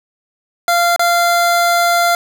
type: tone with dropouts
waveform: 25% pulse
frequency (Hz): 692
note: F5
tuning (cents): -16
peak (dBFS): -7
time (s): 0.68-2.15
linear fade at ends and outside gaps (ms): 1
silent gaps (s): 0.962-0.994
effects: none